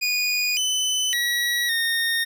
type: tone with pitch steps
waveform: 25% pulse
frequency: 2462 / 3018 / 1921 / 1843 Hz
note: D#7 / F#7 / B6 / A#6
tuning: -19 / +34 / -48 / -20 cents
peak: -17 dBFS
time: 0.01-2.25 s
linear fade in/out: 20 ms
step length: 560 ms
effects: none

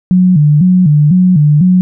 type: tone with vibrato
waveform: sine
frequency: 164.81 Hz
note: E3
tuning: in tune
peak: -4 dBFS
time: 0.11-1.81 s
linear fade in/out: 0 ms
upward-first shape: square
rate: 2 Hz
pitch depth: 180 cents each way
effects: none

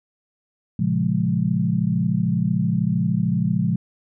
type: chord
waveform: sine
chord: Bb minor seventh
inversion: none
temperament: equal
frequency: 116.54 / 138.59 / 174.61 / 207.7 Hz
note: Bb2 / Db3 / F3 / Ab3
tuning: 0 / 0 / 0 / 0 cents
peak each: -25 / -25 / -21 / -24 dBFS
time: 0.79-3.76 s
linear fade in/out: 5 ms
effects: none

